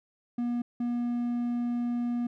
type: tone pair in turn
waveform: triangle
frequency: 240.2 / 240.2 Hz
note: B3 / B3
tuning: -48 / -48 cents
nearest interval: unison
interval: 0 cents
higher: neither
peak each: -25 dBFS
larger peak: neither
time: 0.38-0.62 / 0.8-2.27 s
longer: second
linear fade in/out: 5 ms
effects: none